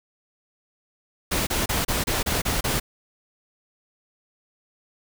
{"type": "noise bursts", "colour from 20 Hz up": "pink", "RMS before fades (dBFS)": -24, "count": 8, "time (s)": [1.31, 2.8], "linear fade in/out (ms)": 10, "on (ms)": 160, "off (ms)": 30, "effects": []}